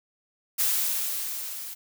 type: noise with level ramp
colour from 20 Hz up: blue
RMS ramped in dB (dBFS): -23 to -38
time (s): 0.58-1.75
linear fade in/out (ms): 20
effects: none